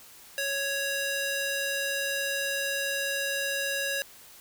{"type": "tone with high-pass filter", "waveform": "square", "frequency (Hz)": 554.4, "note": "C#5", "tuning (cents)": 0, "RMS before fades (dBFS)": -30, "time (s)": [0.38, 4.02], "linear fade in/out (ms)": 0, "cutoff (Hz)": 1200, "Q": 0.81, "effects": ["white hiss -51 dBFS RMS until 4.4 s"]}